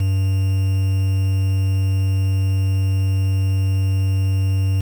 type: tone with quantisation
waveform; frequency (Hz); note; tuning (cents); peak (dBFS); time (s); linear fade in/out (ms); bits
triangle; 96; G2; -36; -13; 0-4.81; 5; 6
effects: none